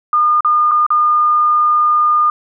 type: tone with dropouts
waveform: sine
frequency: 1215 Hz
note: D#6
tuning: 42 cents flat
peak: -9 dBFS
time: 0.13-2.3 s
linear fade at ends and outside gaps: 2 ms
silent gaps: 0.407-0.447 / 0.712-0.716 / 0.865-0.904 s
effects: none